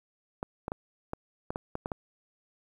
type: clicks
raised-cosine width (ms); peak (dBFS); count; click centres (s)
1; -19; 9; 0.429 / 0.681 / 0.719 / 1.134 / 1.505 / 1.559 / 1.754 / 1.859 / 1.918
effects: 9-bit